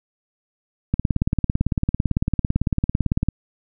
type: click train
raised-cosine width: 5 ms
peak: -6 dBFS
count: 43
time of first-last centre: 0.94-3.286 s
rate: 17.9 Hz
effects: none